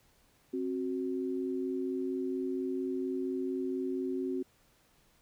sine tone pair together, 265.7 / 370 Hz, C4 / F#4, +27 / 0 cents, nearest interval tritone, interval 573 cents, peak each -34 / -34 dBFS, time 0.53-4.43 s, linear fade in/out 10 ms, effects pink hiss -67 dBFS RMS until 5.21 s

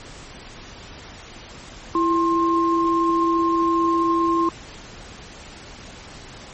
sine tone pair together, 333.9 / 1060 Hz, E4 / C6, +22 / +22 cents, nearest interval octave + minor sixth, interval 2000 cents, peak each -19 dBFS, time 1.95-4.49 s, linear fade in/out 2 ms, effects pink hiss -40 dBFS RMS until 6.53 s + MP3 32 kbps

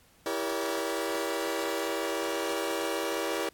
sawtooth chord, E diminished seventh, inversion none, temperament just, 329.6 / 395.6 / 474.7 / 569.6 Hz, E4 / G4 / Bb4 / Db5, 0 / +16 / +31 / +47 cents, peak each -31 dBFS, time 0.26-3.49 s, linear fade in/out 2 ms, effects pink hiss -61 dBFS RMS until 3.53 s + AAC 64 kbps

